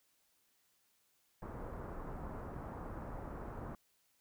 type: low-pass noise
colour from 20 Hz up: pink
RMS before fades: -45 dBFS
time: 1.42-3.75 s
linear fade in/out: 2 ms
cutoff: 1300 Hz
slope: 24 dB/octave
effects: white hiss -75 dBFS RMS until 4.2 s